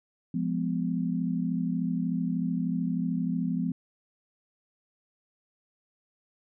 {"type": "chord", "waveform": "sine", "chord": "F diminished", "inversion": "none", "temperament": "equal with one note detuned", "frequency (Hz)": [174.61, 207.7, 251], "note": ["F3", "Ab3", "Cb4"], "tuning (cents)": [0, 0, 28], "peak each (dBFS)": [-29, -33, -30], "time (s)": [0.34, 3.72], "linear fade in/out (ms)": 5, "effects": []}